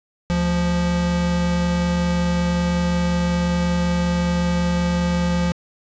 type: tone pair together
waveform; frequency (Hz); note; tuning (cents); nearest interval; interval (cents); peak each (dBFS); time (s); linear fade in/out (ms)
square; 73.33 / 174.61; D2 / F3; -2 / 0; octave + minor third; 1502; -26 / -19; 0.3-5.52; 0
effects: resampled to 16000 Hz + 8-bit